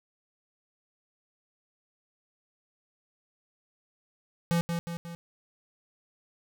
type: tone with echo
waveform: square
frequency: 169.9 Hz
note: F3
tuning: 47 cents flat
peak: -24 dBFS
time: 4.51-4.61 s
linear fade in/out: 0 ms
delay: 180 ms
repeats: 3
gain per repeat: -5 dB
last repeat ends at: 5.15 s
effects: none